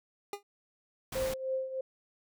25% pulse tone with exponential decay, 405.5 Hz, G#4, 41 cents flat, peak -28 dBFS, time 0.33-0.43 s, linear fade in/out 2 ms, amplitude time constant 20 ms
pink noise, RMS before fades -39 dBFS, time 1.12-1.34 s, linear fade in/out 5 ms
sine tone with tremolo, 525 Hz, C5, 6 cents sharp, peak -28 dBFS, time 1.15-1.81 s, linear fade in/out 5 ms, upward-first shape triangle, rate 3.2 Hz, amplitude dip 75%
effects none

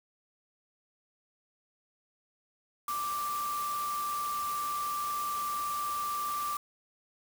sine tone in noise, 1175 Hz, D6, 1 cent sharp, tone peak -31 dBFS, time 2.88-6.57 s, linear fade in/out 2 ms, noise white, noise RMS -42 dBFS, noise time 2.88-6.57 s, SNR +8 dB, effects none

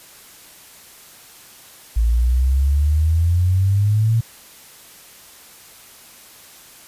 sine exponential sweep, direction up, 55 to 115.8 Hz, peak -13 dBFS, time 1.96-4.21 s, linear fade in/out 10 ms, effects white hiss -44 dBFS RMS until 6.87 s + resampled to 32000 Hz

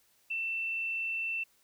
sine tone, 2679 Hz, E7, 27 cents sharp, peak -31 dBFS, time 0.3-1.44 s, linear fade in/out 10 ms, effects white hiss -68 dBFS RMS until 1.63 s

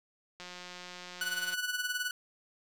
click train, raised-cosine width 0.2 ms, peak -28 dBFS, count 205, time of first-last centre 0.4-1.54 s, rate 179 Hz
sawtooth tone with tremolo, 1480 Hz, F#6, in tune, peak -26 dBFS, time 1.21-2.11 s, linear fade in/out 2 ms, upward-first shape sine, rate 19 Hz, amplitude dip 65%
effects none

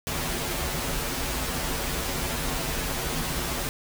pink noise with comb filter, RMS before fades -29 dBFS, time 0.07-3.69 s, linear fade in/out 0 ms, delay 9.8 ms, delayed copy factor -0.95, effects none

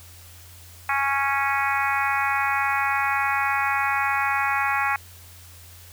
harmonic tone, 276.5 Hz, C#4, 4 cents flat, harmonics 3 / 4 / 5 / 6 / 7 / 8 / 9, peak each -26 / -27 / -28 / -29 / -29 / -30 / -31 dBFS, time 0.89-4.96 s, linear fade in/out 2 ms, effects added 87 Hz sine -46 dBFS peak until 5.92 s + white hiss -48 dBFS RMS until 5.92 s

